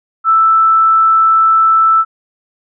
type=tone; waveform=sine; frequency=1321 Hz; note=E6; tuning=3 cents sharp; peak=-6 dBFS; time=0.24-2.05 s; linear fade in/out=50 ms; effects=none